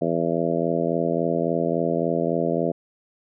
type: harmonic tone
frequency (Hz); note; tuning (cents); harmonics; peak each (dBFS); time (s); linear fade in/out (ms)
83.6; E2; +25; 2 / 3 / 4 / 5 / 6 / 7 / 8; -28 / -28 / -28 / -28 / -28 / -28 / -28; 0.01-2.72; 10
effects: none